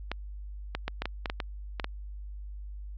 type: clicks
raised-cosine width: 0.3 ms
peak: -15 dBFS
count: 10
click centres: 0.116 / 0.75 / 0.88 / 1.02 / 1.056 / 1.258 / 1.299 / 1.402 / 1.798 / 1.844 s
effects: added 50 Hz sine -38 dBFS peak until 2.97 s + low-pass 5000 Hz 12 dB/octave